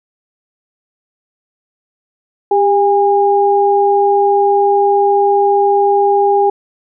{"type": "tone pair together", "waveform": "sine", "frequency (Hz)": [399.2, 814.2], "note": ["G4", "G#5"], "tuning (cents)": [32, -35], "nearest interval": "octave", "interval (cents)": 1233, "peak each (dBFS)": -11, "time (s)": [2.51, 6.5], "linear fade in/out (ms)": 5, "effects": []}